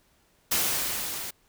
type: noise with level ramp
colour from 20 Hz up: white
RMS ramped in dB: -24 to -36 dBFS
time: 0.51-1.31 s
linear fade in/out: 10 ms
effects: pink hiss -65 dBFS RMS until 1.48 s